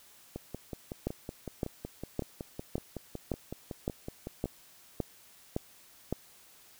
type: two click trains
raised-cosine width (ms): 2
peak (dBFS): -24 / -17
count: 23 / 10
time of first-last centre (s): 0.36-4.457 / 1.07-6.126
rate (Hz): 5.37 / 1.78
effects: white hiss -58 dBFS RMS until 6.79 s

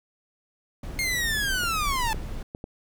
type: noise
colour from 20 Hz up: brown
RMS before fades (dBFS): -33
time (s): 0.83-2.43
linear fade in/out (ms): 5
type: linear sweep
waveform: sawtooth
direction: down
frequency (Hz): 2150 to 860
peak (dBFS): -21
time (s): 0.99-2.13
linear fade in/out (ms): 0
type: clicks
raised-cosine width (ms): 2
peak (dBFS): -22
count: 4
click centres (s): 1.636 / 2.145 / 2.549 / 2.641
effects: none

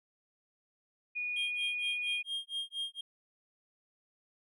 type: tone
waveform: sine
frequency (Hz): 2456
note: D#7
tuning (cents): -23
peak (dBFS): -33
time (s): 1.15-2.23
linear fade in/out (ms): 20
type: tone with tremolo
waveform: triangle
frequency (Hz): 3225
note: G7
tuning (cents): +48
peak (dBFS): -31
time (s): 1.36-3.01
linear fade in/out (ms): 5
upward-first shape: sine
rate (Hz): 4.3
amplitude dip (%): 100
effects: none

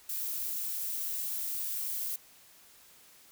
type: noise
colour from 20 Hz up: violet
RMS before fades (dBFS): -35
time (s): 0.09-2.16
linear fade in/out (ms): 5
effects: white hiss -58 dBFS RMS until 3.31 s

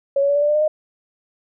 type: tone with pitch steps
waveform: sine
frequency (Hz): 554.4 / 562.8 / 571.3 / 579.9 / 588.7 / 597.6 / 606.7 / 615.9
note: C#5 / C#5 / D5 / D5 / D5 / D5 / D#5 / D#5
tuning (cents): 0 / +26 / -48 / -22 / +4 / +30 / -44 / -18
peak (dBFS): -14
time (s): 0.16-0.68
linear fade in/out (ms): 5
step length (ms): 65
effects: none

